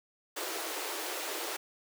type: high-pass noise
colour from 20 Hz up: pink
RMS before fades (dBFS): -37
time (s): 0.36-1.57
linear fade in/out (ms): 10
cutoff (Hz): 310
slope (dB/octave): 96
effects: none